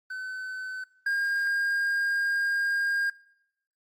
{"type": "tone pair in turn", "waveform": "triangle", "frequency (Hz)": [1518, 1614.5], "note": ["F#6", "G#6"], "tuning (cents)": [44, -49], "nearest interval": "minor second", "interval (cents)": 107, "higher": "second", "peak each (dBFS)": [-31, -22], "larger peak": "second", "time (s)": [[0.1, 0.84], [1.06, 3.1]], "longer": "second", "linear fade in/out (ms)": 5, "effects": ["noise-tail reverb RT60 0.8 s tail -23 dB re dry", "Opus 24 kbps"]}